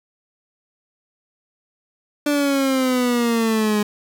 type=exponential sweep; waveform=30% pulse; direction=down; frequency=294.4 to 207.2 Hz; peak=-14 dBFS; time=2.26-3.83 s; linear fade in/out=5 ms; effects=none